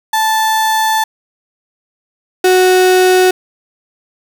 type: tone pair in turn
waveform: 35% pulse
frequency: 878 / 369.2 Hz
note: A5 / F#4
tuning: -4 / -4 cents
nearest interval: octave + minor third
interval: 1500 cents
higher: first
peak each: -9 / -5 dBFS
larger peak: second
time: 0.13-1.04 / 2.44-3.31 s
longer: first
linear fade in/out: 5 ms
effects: none